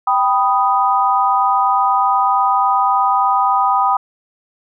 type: chord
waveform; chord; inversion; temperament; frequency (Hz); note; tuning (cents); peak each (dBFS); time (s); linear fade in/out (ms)
sine; G augmented; none; equal; 784 / 987.8 / 1244.5; G5 / B5 / D#6; 0 / 0 / 0; -16; 0.07-3.97; 5
effects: none